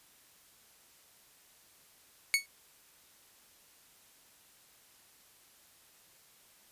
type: tone with exponential decay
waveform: sawtooth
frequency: 2217 Hz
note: C#7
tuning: in tune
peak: -17 dBFS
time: 2.34-2.46 s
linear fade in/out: 0 ms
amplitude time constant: 26 ms
effects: white hiss -62 dBFS RMS until 6.71 s + resampled to 32000 Hz